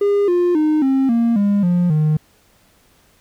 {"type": "tone with pitch steps", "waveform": "triangle", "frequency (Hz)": [405.4, 352.9, 307.2, 267.5, 232.8, 202.7, 176.46, 153.62], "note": ["G#4", "F4", "D#4", "C4", "A#3", "G#3", "F3", "D#3"], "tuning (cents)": [-42, 18, -22, 38, -2, -42, 18, -22], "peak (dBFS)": -10, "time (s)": [0.01, 2.17], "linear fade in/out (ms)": 5, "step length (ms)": 270, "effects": ["tanh soft clip ceiling -6 dBFS", "pink hiss -55 dBFS RMS until 3.2 s"]}